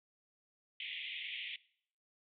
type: band-pass noise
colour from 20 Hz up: white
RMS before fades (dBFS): -43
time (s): 0.8-1.56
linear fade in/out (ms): 2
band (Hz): 2000 to 3500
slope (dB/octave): 96
effects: noise-tail reverb RT60 0.6 s tail -21 dB re dry + MP3 96 kbps